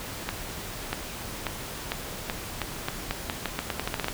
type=accelerating click train; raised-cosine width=0.3 ms; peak=-11 dBFS; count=18; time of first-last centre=0.29-4.084 s; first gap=640 ms; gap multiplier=0.84; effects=pink hiss -37 dBFS RMS until 4.13 s